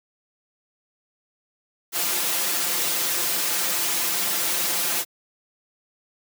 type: noise with comb filter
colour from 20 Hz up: white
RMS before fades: -24 dBFS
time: 1.92-5.05 s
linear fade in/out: 50 ms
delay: 5.8 ms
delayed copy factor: +0.9
effects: high-pass 200 Hz 12 dB/octave